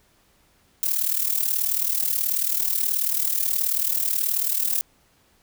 violet noise with amplitude modulation, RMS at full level -20 dBFS, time 0.83-4.81 s, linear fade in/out 0 ms, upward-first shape sine, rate 38.5 Hz, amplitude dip 75%, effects pink hiss -61 dBFS RMS until 5.42 s

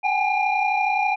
sine tone cluster, 755 / 810 / 842 / 2402 Hz, F#5 / G#5 / G#5 / D7, +35 / -43 / +24 / +38 cents, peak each -23 dBFS, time 0.03-1.16 s, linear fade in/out 20 ms, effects tanh soft clip ceiling -13 dBFS

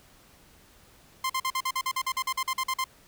sawtooth tone bursts, 1046.5 Hz, C6, in tune, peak -22 dBFS, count 16, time 1.24-2.842 s, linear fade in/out 5 ms, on 57 ms, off 46 ms, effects pink hiss -57 dBFS RMS until 3.07 s

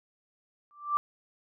sine tone with exponential growth, 1174.7 Hz, D6, in tune, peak -20 dBFS, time 0.71-0.97 s, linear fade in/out 0 ms, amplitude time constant 56 ms, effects none

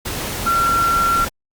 sine tone in noise, 1366 Hz, F6, 39 cents flat, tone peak -14 dBFS, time 0.46-1.25 s, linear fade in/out 10 ms, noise pink, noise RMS -25 dBFS, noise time 0.05-1.29 s, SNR +8 dB, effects Opus 48 kbps

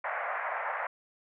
pink band-pass noise, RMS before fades -34 dBFS, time 0.04-0.87 s, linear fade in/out 5 ms, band 590 to 2100 Hz, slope 48 dB/octave, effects none

